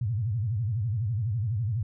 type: tone with vibrato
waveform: sine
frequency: 110 Hz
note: A2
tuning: in tune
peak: -25 dBFS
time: 0.01-1.83 s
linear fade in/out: 5 ms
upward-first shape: sine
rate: 12 Hz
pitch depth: 230 cents each way
effects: none